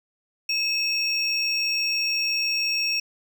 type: tone pair together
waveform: triangle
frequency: 2593 / 5561 Hz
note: E7 / F8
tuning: -29 / -8 cents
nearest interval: octave + minor second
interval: 1321 cents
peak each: -24 / -23 dBFS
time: 0.49-3 s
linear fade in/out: 5 ms
effects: none